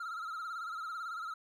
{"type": "tone with vibrato", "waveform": "triangle", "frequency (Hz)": 1335, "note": "E6", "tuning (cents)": 22, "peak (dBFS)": -36, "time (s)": [0, 1.34], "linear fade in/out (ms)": 5, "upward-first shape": "sine", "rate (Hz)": 18, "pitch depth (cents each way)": 92, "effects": []}